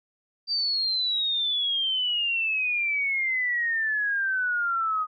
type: exponential sweep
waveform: sine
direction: down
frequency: 4699 to 1242 Hz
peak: -23 dBFS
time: 0.47-5.07 s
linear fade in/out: 50 ms
effects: none